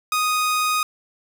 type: tone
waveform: sawtooth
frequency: 1244.5 Hz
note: D#6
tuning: in tune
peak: -15 dBFS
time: 0.12-0.83 s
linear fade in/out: 2 ms
effects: none